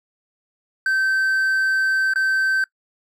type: tone with dropouts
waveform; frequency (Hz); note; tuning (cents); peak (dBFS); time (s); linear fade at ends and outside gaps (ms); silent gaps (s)
triangle; 1549; G6; -21; -15; 0.86-2.64; 2; 2.136-2.158
effects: noise-tail reverb RT60 0.1 s tail -23 dB re dry